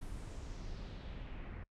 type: noise with low-pass filter sweep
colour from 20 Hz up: brown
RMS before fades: -45 dBFS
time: 0.01-1.64 s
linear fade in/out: 10 ms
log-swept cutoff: 11000 to 1900 Hz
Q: 2.2
effects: noise-tail reverb RT60 0.1 s tail -25 dB re dry